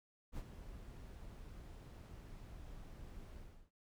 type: noise with ADSR envelope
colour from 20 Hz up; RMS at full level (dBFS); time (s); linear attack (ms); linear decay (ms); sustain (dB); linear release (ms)
brown; -43; 0.32-3.71; 57; 48; -9; 350
effects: none